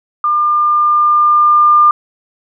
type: tone with level ramp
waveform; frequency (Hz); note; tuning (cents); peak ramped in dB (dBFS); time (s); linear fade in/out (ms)
sine; 1200; D6; +37; -10 to -4; 0.24-1.91; 2
effects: none